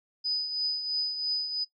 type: tone with tremolo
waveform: sine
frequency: 4988 Hz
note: D#8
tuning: 3 cents sharp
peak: -24 dBFS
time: 0.24-1.65 s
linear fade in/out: 20 ms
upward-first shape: triangle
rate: 3 Hz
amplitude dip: 60%
effects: noise-tail reverb RT60 0.1 s tail -21 dB re dry + MP3 32 kbps